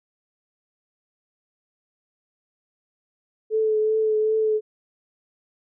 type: tone with vibrato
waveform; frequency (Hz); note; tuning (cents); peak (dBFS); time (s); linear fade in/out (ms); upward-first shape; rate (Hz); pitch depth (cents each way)
sine; 434.3; A4; -23; -18; 3.5-4.61; 50; triangle; 2.6; 23
effects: none